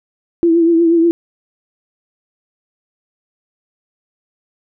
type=tone with vibrato; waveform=sine; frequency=334.4 Hz; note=E4; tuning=25 cents sharp; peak=-8 dBFS; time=0.43-1.11 s; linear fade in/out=0 ms; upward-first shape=triangle; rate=8.3 Hz; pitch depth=52 cents each way; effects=none